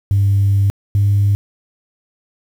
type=tone pair in turn; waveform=sine; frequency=99.5 / 101.01 Hz; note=G2 / G#2; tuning=+26 / -48 cents; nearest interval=unison; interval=26 cents; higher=second; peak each=-9 dBFS; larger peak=neither; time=0.11-0.7 / 0.95-1.35 s; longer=first; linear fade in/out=0 ms; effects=tanh soft clip ceiling -7 dBFS + 7-bit